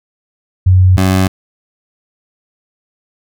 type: tone pair in turn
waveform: sine / 20% pulse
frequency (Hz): 92.5 / 94.17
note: F#2 / F#2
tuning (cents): 0 / +31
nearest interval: unison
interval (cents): 31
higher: second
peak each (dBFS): -4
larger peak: neither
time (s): 0.66-0.97 / 0.97-1.28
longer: neither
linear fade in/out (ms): 10
effects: none